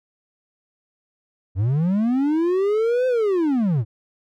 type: linear two-way sweep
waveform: triangle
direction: up then down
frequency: 87.31 to 518 to 97.1 Hz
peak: -15 dBFS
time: 1.55-3.85 s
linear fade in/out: 50 ms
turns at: 3.07 s
effects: none